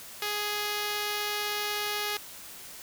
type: tone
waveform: 5% pulse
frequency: 416.1 Hz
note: G#4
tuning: 3 cents sharp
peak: -18 dBFS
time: 0.22-2.17 s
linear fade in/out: 2 ms
effects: white hiss -45 dBFS RMS until 2.82 s